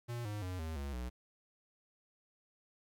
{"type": "tone with pitch steps", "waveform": "square", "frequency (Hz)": [119.3, 104.46, 91.46, 80.08, 70.12, 61.4], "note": ["A#2", "G#2", "F#2", "E2", "C#2", "B1"], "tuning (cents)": [41, 11, -20, -50, 20, -9], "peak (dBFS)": -39, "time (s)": [0.08, 1.1], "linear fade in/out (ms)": 20, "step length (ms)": 170, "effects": ["13-bit"]}